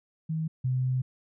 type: tone pair in turn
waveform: sine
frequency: 159.3 / 128.39 Hz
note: D#3 / C3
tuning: +41 / -32 cents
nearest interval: major third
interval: 373 cents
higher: first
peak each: -27 / -24 dBFS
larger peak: second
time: 0.29-0.48 / 0.64-1.02 s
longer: second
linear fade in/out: 10 ms
effects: none